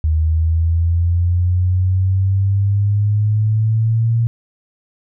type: exponential sweep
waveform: sine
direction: up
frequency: 77.78 to 116.54 Hz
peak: -12 dBFS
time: 0.04-4.27 s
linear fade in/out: 0 ms
effects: none